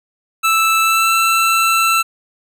25% pulse tone with pitch glide, 1318.5 to 1335.4 Hz, E6 to E6, 0 to +22 cents, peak -8 dBFS, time 0.43-2.03 s, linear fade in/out 20 ms, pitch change +22 cents, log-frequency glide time 0.81-1.12 s, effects none

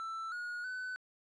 triangle tone with pitch steps, 1329 / 1446 / 1506 Hz, E6 / F#6 / F#6, +14 / -40 / +30 cents, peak -36 dBFS, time 0-0.96 s, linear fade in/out 0 ms, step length 320 ms, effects resampled to 22050 Hz + 13-bit

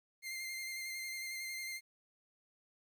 sawtooth tone with vibrato, 2100 Hz, C7, 6 cents sharp, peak -37 dBFS, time 0.22-1.81 s, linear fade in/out 50 ms, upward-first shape square, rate 11 Hz, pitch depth 16 cents each way, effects 12-bit

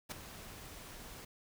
pink noise with ADSR envelope, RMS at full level -38 dBFS, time 0.09-1.25 s, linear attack 27 ms, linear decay 6 ms, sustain -12 dB, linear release 6 ms, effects none

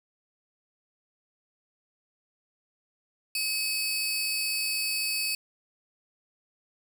sawtooth tone pair together, 2557 / 4556 Hz, D#7 / C#8, +47 / +47 cents, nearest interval minor seventh, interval 1000 cents, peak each -27 dBFS, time 3.35-5.35 s, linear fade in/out 2 ms, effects 8-bit

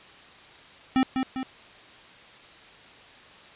square tone with echo, 261.6 Hz, C4, in tune, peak -19 dBFS, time 0.96-1.03 s, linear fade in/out 0 ms, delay 200 ms, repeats 2, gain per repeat -5 dB, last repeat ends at 1.43 s, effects white hiss -49 dBFS RMS until 3.55 s + resampled to 8000 Hz

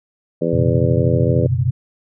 harmonic tone, 83.8 Hz, E2, 29 cents sharp, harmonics 2 / 3 / 4 / 5 / 6 / 7, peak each -22 / -24 / -24 / -23 / -21 / -25 dBFS, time 0.41-1.47 s, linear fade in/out 10 ms
sine chord, F# suspended fourth, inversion none, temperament equal with one note detuned, 92.5 / 123.47 / 136.45 Hz, F#2 / B2 / C#3, 0 / 0 / -27 cents, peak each -21 / -17 / -21 dBFS, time 0.53-1.71 s, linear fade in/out 5 ms
effects none

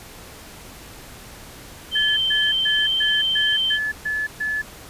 sine tone with vibrato, 3115 Hz, G7, 12 cents flat, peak -18 dBFS, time 1.91-3.79 s, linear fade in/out 50 ms, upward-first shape sine, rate 18 Hz, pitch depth 15 cents each way
sine tone bursts, 1723 Hz, A6, 37 cents flat, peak -21 dBFS, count 8, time 1.95-4.62 s, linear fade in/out 10 ms, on 220 ms, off 130 ms
effects pink hiss -41 dBFS RMS until 4.89 s + resampled to 32000 Hz

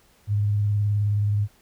sine tone with vibrato, 103.3 Hz, G#2, 9 cents flat, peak -19 dBFS, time 0.27-1.48 s, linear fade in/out 50 ms, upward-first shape sine, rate 19 Hz, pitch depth 29 cents each way, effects pink hiss -59 dBFS RMS until 1.61 s

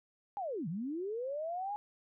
sine linear two-way sweep, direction down then up, 843 to 148.3 to 843 Hz, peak -35 dBFS, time 0.37-1.76 s, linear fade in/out 0 ms, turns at 0.68 s, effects none

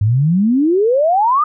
sine exponential sweep, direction up, 98.6 to 1256 Hz, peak -10 dBFS, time 0.01-1.44 s, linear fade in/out 5 ms, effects none

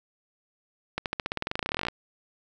accelerating click train, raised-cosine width 0.3 ms, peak -12 dBFS, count 24, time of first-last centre 0.98-1.884 s, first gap 78 ms, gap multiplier 0.93, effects none

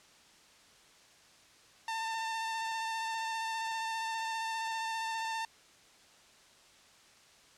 sawtooth tone with vibrato, 898 Hz, A5, 35 cents sharp, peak -30 dBFS, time 1.88-5.45 s, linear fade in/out 2 ms, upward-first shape square, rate 15 Hz, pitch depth 13 cents each way, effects white hiss -60 dBFS RMS until 7.57 s + low-pass 7000 Hz 12 dB/octave

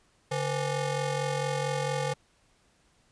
25% pulse ring-modulated tone, 329.6 Hz, E4, in tune, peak -21 dBFS, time 0.31-2.14 s, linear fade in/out 10 ms, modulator 187 Hz, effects pink hiss -66 dBFS RMS until 3.11 s + resampled to 22050 Hz

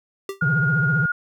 square tone with exponential decay, 392 Hz, G4, in tune, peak -24 dBFS, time 0.29-0.42 s, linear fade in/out 2 ms, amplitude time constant 27 ms
sine tone with tremolo, 1427 Hz, F6, 37 cents sharp, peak -18 dBFS, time 0.41-1.12 s, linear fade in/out 5 ms, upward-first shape triangle, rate 19 Hz, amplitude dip 35%
triangle tone with vibrato, 146.83 Hz, D3, in tune, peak -17 dBFS, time 0.42-1.06 s, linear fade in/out 5 ms, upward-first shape triangle, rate 15 Hz, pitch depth 290 cents each way
effects none

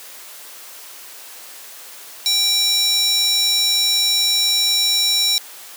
square tone with high-pass filter, 784 Hz, G5, in tune, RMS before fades -17 dBFS, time 2.26-5.38 s, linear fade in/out 0 ms, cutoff 4500 Hz, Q 6.1, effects white hiss -38 dBFS RMS until 5.76 s + high-pass 400 Hz 12 dB/octave

